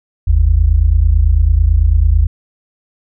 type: tone pair together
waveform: sine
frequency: 49.45 / 78.5 Hz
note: G1 / D#2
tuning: +16 / +16 cents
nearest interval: minor sixth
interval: 800 cents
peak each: -10 dBFS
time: 0.27-2.27 s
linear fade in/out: 10 ms
effects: none